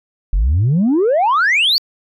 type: exponential sweep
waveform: sine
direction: up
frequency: 41.2 to 4699 Hz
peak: -9 dBFS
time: 0.33-1.78 s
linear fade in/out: 0 ms
effects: tanh soft clip ceiling -9 dBFS